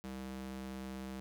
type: tone with high-pass filter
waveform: square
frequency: 65.41 Hz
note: C2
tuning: in tune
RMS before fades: -44 dBFS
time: 0.04-1.2 s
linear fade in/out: 0 ms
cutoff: 150 Hz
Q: 1.7
effects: none